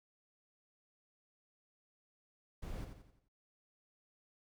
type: noise with echo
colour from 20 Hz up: brown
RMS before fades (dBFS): -43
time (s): 2.62-2.85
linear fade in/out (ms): 10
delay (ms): 87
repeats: 5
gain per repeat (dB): -7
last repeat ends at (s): 3.285
effects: none